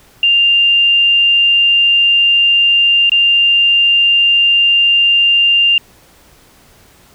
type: tone with dropouts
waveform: sine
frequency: 2794 Hz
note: F7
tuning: in tune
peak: -7 dBFS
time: 0.23-5.78 s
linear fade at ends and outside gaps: 2 ms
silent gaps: 3.096-3.118 s
effects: pink hiss -46 dBFS RMS until 7.14 s